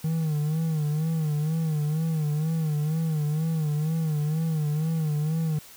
triangle tone with vibrato, 155.56 Hz, D#3, in tune, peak -21 dBFS, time 0.04-5.59 s, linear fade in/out 5 ms, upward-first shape sine, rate 2.1 Hz, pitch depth 84 cents each way, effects white hiss -48 dBFS RMS until 5.76 s

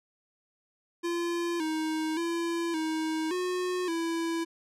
square tone with pitch steps, 343.1 / 314.6 / 338 / 316.5 / 362.9 / 332 Hz, F4 / D#4 / E4 / D#4 / F#4 / E4, -31 / +19 / +43 / +30 / -34 / +12 cents, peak -29 dBFS, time 1.03-4.45 s, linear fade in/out 20 ms, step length 570 ms, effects low-pass 10000 Hz 12 dB/octave

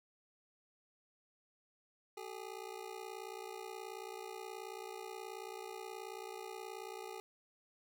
25% pulse ring-modulated tone, 409.5 Hz, G#4, 24 cents flat, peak -38 dBFS, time 2.17-7.2 s, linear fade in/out 0 ms, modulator 29.3 Hz, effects none

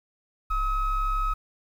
triangle ring-modulated tone, 622.3 Hz, D#5, in tune, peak -17 dBFS, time 0.5-1.34 s, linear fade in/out 10 ms, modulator 656 Hz, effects tanh soft clip ceiling -16 dBFS + 9-bit

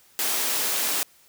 white high-pass noise, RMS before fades -25 dBFS, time 0.19-1.03 s, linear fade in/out 0 ms, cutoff 230 Hz, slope 24 dB/octave, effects white hiss -57 dBFS RMS until 1.28 s

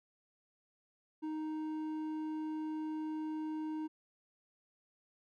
sine tone with hard clipping, 311.1 Hz, D#4, in tune, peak -38 dBFS, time 1.22-3.88 s, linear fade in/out 20 ms, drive 6 dB, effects none

